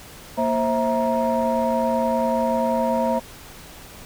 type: tone cluster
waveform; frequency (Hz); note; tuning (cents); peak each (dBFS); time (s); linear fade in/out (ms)
sine; 232.6 / 529 / 654 / 940; A#3 / C5 / E5 / A#5; -4 / +19 / -14 / +14; -23; 0.37-3.2; 20
effects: tanh soft clip ceiling -12 dBFS + pink hiss -42 dBFS RMS until 4.05 s